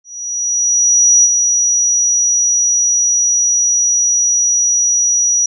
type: tone with ADSR envelope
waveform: sine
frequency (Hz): 5820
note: F#8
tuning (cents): -29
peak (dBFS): -5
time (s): 0.04-5.46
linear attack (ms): 1200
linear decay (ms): 35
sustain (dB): -5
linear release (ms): 4
effects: none